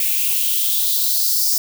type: noise with high-pass filter sweep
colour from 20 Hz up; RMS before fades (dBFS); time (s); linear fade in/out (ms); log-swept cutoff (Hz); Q
violet; -18; 0-1.58; 2; 2300 to 5300; 4.5
effects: none